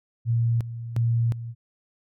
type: tone with tremolo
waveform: sine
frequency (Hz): 116.54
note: A#2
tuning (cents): 0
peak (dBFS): -19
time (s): 0.25-1.55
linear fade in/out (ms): 50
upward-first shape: square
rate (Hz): 1.4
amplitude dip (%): 75
effects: none